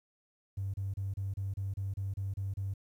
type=tone bursts; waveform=triangle; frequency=97.7 Hz; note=G2; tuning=5 cents flat; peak=-29 dBFS; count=11; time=0.57-2.74 s; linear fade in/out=10 ms; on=170 ms; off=30 ms; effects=tanh soft clip ceiling -30 dBFS + 11-bit